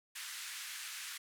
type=band-pass noise; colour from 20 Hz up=pink; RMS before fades=-45 dBFS; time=0.15-1.18 s; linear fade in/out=10 ms; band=1500 to 13000 Hz; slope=24 dB/octave; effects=none